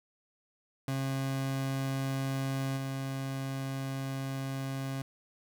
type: tone with level steps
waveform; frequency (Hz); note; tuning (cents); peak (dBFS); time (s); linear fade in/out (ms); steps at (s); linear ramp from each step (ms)
30% pulse; 134.8; C#3; -48; -28 / -31; 0.88-5.02; 2; 2.76; 20
effects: none